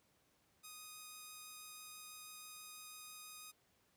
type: tone with vibrato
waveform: 5% pulse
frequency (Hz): 1244.5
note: D#6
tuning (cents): 0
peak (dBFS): -40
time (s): 0.63-3.52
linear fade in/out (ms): 20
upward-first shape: triangle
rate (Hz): 6.1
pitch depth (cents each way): 8
effects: pink hiss -75 dBFS RMS until 3.96 s + high-pass 80 Hz 12 dB/octave